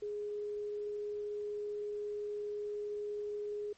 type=tone with vibrato; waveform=sine; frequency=415.6 Hz; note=G#4; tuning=1 cent sharp; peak=-36 dBFS; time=0.02-3.73 s; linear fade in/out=5 ms; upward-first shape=sine; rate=20 Hz; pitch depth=10 cents each way; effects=pink hiss -66 dBFS RMS until 3.77 s + MP3 32 kbps